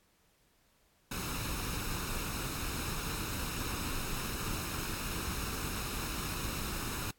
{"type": "noise with comb filter", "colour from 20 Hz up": "pink", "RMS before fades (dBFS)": -37, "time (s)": [1.11, 7.11], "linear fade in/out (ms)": 5, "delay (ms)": 0.76, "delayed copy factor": 0.55, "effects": ["pink hiss -70 dBFS RMS until 7.18 s", "AAC 64 kbps"]}